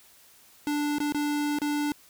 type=tone with dropouts; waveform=square; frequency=293.7 Hz; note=D4; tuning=in tune; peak=-26 dBFS; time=0.67-1.92 s; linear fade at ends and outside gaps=1 ms; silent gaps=0.984-1.002 / 1.123-1.146 / 1.587-1.617 s; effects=white hiss -56 dBFS RMS until 2.09 s